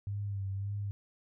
sine tone with vibrato, 99.5 Hz, G2, 26 cents sharp, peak -33 dBFS, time 0.07-0.91 s, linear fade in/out 0 ms, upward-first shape sine, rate 1.8 Hz, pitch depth 45 cents each way, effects none

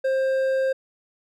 triangle tone with hard clipping, 530 Hz, C5, 22 cents sharp, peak -21 dBFS, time 0.04-0.73 s, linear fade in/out 10 ms, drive 9 dB, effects none

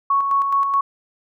sine tone with tremolo, 1108.7 Hz, C#6, in tune, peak -14 dBFS, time 0.1-0.81 s, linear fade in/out 5 ms, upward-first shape square, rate 4.7 Hz, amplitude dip 40%, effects none

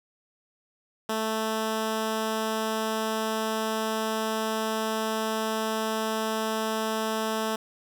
10% pulse tone, 220 Hz, A3, in tune, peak -18 dBFS, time 1.09-7.56 s, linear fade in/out 5 ms, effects none

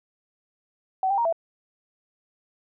sine tone with pitch steps, 758 / 794 / 936 / 664 Hz, F#5 / G5 / A#5 / E5, +42 / +22 / +7 / +12 cents, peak -20 dBFS, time 1.03-1.326 s, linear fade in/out 2 ms, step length 74 ms, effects none

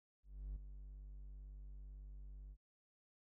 triangle tone with ADSR envelope, 49 Hz, G1, in tune, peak -39 dBFS, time 0.23-2.57 s, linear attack 330 ms, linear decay 3 ms, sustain -9 dB, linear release 56 ms, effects none

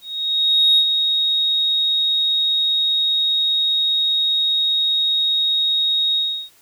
sine tone with ADSR envelope, 3755 Hz, A#7, 12 cents sharp, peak -9 dBFS, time 0.01-6.5 s, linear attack 760 ms, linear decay 74 ms, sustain -6 dB, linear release 340 ms, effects tanh soft clip ceiling -6 dBFS + white hiss -53 dBFS RMS until 6.61 s

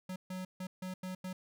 square tone bursts at uneven times, 185 Hz, F#3, in tune, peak -39 dBFS, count 6, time 0.09-0.16 / 0.3-0.45 / 0.6-0.67 / 0.82-0.94 / 1.03-1.15 / 1.24-1.33 s, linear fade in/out 5 ms, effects none

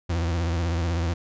40% pulse tone with vibrato, 84.3 Hz, E2, 39 cents sharp, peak -22 dBFS, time 0.09-1.14 s, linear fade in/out 10 ms, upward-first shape triangle, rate 16 Hz, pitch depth 110 cents each way, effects resampled to 16000 Hz

